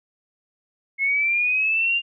sine linear sweep, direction up, 2164 to 2812 Hz, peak -18 dBFS, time 0.98-2.02 s, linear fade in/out 50 ms, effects none

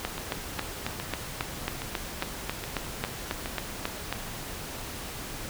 two click trains, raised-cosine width 0.3 ms, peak -18 / -12 dBFS, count 9 / 16, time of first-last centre 0.18-3.459 / 0.05-4.126 s, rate 2.44 / 3.68 Hz, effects pink hiss -38 dBFS RMS until 5.49 s

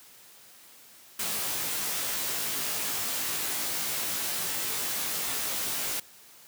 white noise with comb filter, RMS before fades -31 dBFS, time 1.19-6 s, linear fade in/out 5 ms, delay 18 ms, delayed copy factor +0.9, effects white hiss -53 dBFS RMS until 6.47 s + high-pass 100 Hz 12 dB/octave

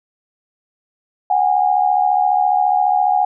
sine tone pair together, 740 / 814.6 Hz, F#5 / G#5, 0 / -34 cents, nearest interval major second, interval 166 cents, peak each -15 dBFS, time 1.3-3.25 s, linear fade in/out 5 ms, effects none

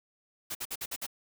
white noise bursts, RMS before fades -36 dBFS, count 6, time 0.5-1.066 s, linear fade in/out 10 ms, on 51 ms, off 52 ms, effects none

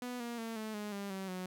sawtooth tone with pitch steps, 246.9 / 236.7 / 226.9 / 217.6 / 208.6 / 199.97 / 191.71 / 183.79 Hz, B3 / A#3 / A#3 / A3 / G#3 / G3 / G3 / F#3, 0 / +27 / -47 / -19 / +8 / +35 / -38 / -11 cents, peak -35 dBFS, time 0.02-1.46 s, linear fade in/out 2 ms, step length 180 ms, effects none

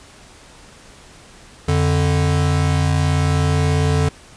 square tone pair together, 87.8 / 146.2 Hz, F2 / D3, +10 / -7 cents, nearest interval major sixth, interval 883 cents, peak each -18 dBFS, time 1.68-4.09 s, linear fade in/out 5 ms, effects pink hiss -44 dBFS RMS until 4.36 s + resampled to 22050 Hz

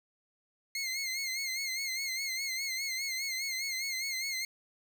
20% pulse tone with vibrato, 2125 Hz, C7, 26 cents sharp, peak -28 dBFS, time 0.75-4.45 s, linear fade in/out 2 ms, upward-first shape sine, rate 4.9 Hz, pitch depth 65 cents each way, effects none

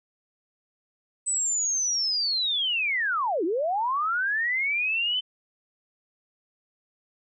sine linear two-way sweep, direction down then up, 8100 to 306.1 to 3074 Hz, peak -23 dBFS, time 1.26-5.21 s, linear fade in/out 20 ms, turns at 3.44 s, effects none

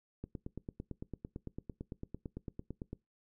click train, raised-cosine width 3 ms, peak -28 dBFS, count 25, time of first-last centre 0.24-2.931 s, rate 8.92 Hz, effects noise-tail reverb RT60 0.2 s tail -22 dB re dry

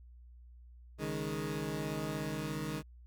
20% pulse chord, C# suspended second, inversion none, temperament equal, 138.59 / 155.56 / 207.7 Hz, C#3 / D#3 / G#3, 0 / 0 / 0 cents, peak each -37 / -33 / -36 dBFS, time 0.98-2.83 s, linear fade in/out 50 ms, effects added 60 Hz sine -52 dBFS peak until 3.06 s

